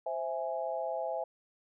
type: chord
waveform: sine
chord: C augmented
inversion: none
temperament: equal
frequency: 523.3 / 659.3 / 830.6 Hz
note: C5 / E5 / G#5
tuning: 0 / 0 / 0 cents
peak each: -37 / -35 / -38 dBFS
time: 0.06-1.24 s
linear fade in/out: 5 ms
effects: none